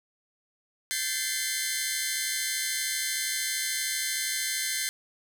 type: tone cluster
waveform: 10% pulse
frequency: 1564 / 1755 / 2053 / 2126 Hz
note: G6 / A6 / C7 / C7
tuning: -4 / -5 / -33 / +27 cents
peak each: -26 / -26 / -22 / -26 dBFS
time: 0.91-4.89 s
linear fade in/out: 0 ms
effects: none